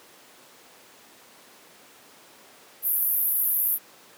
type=band-pass noise; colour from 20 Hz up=white; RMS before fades=-24 dBFS; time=2.82-3.79 s; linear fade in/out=50 ms; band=11000 to 15000 Hz; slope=96 dB/octave; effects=pink hiss -51 dBFS RMS until 4.17 s + high-pass 300 Hz 12 dB/octave